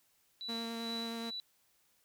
sine tone with tremolo, 3951 Hz, B7, in tune, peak -38 dBFS, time 0.41-1.4 s, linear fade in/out 0 ms, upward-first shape sine, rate 2.3 Hz, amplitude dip 65%
sawtooth tone with vibrato, 230 Hz, A#3, 23 cents flat, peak -35 dBFS, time 0.48-1.31 s, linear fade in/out 20 ms, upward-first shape sine, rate 9.4 Hz, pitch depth 9 cents each way
effects white hiss -72 dBFS RMS until 2.04 s

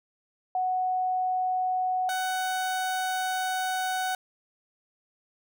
sine / 30% pulse tone pair in turn, 740 / 746.9 Hz, F#5 / F#5, 0 / +16 cents, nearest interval unison, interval 16 cents, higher second, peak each -24 dBFS, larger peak neither, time 0.55-2.09 / 2.09-4.15 s, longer second, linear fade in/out 2 ms, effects none

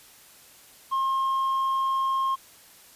triangle tone with tanh clipping, 1069 Hz, C6, 37 cents sharp, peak -23 dBFS, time 0.91-2.36 s, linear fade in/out 20 ms, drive 7 dB, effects white hiss -52 dBFS RMS until 2.95 s + resampled to 32000 Hz

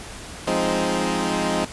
15% pulse chord, F minor seventh, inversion none, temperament equal, 174.61 / 207.7 / 261.6 / 311.1 Hz, F3 / Ab3 / C4 / Eb4, 0 / 0 / 0 / 0 cents, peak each -20 dBFS, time 0.47-1.65 s, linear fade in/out 5 ms, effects pink hiss -37 dBFS RMS until 1.72 s + resampled to 24000 Hz

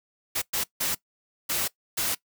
white noise bursts at uneven times, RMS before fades -27 dBFS, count 5, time 0.35-0.42 / 0.53-0.64 / 0.8-0.95 / 1.49-1.68 / 1.97-2.15 s, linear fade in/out 10 ms, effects noise-tail reverb RT60 0.1 s tail -20 dB re dry

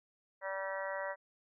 harmonic tone, 193 Hz, G3, 27 cents flat, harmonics 3 / 4 / 5 / 6 / 7 / 8 / 9 / 10, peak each -39 / -50 / -43 / -50 / -49 / -46 / -50 / -44 dBFS, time 0.41-1.16 s, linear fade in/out 50 ms, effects none

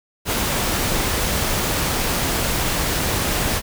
pink noise, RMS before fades -21 dBFS, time 0.25-3.62 s, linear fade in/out 50 ms, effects none

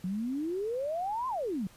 sine exponential two-way sweep, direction up then down, 176.1 to 1064 to 176.1 Hz, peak -30 dBFS, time 0.04-1.67 s, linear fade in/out 2 ms, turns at 1.28 s, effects pink hiss -57 dBFS RMS until 1.76 s + resampled to 32000 Hz

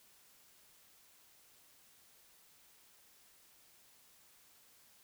silence, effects white hiss -65 dBFS RMS until 5.03 s

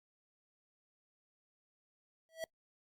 square tone with exponential growth, 650 Hz, E5, 24 cents flat, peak -35 dBFS, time 2.29-2.44 s, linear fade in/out 0 ms, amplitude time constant 32 ms, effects noise-tail reverb RT60 0.1 s tail -25 dB re dry + Opus 48 kbps

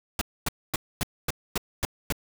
pink noise bursts, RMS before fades -26 dBFS, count 8, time 0.19-2.124 s, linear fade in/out 2 ms, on 23 ms, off 250 ms, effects none

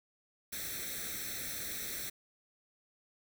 white noise with comb filter, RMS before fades -40 dBFS, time 0.52-2.1 s, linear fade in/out 10 ms, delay 0.51 ms, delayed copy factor +0.85, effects none

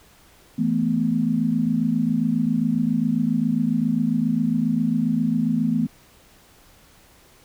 sine chord, E suspended fourth, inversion none, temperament just, 164.81 / 219.8 / 247.2 Hz, E3 / A3 / B3, 0 / -2 / +2 cents, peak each -25 / -22 / -22 dBFS, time 0.58-5.87 s, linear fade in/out 10 ms, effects pink hiss -53 dBFS RMS until 7.44 s

